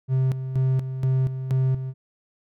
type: tone with tremolo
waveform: triangle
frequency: 131.1 Hz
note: C3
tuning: 4 cents sharp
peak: -16 dBFS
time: 0.08-1.94 s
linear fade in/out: 50 ms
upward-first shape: square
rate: 2.1 Hz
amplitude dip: 65%
effects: none